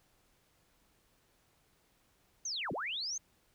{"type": "linear two-way sweep", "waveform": "sine", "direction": "down then up", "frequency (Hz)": [6540, 110, 6540], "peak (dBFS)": -35, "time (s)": [2.45, 3.18], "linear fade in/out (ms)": 5, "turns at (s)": 2.72, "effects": ["pink hiss -71 dBFS RMS until 3.54 s"]}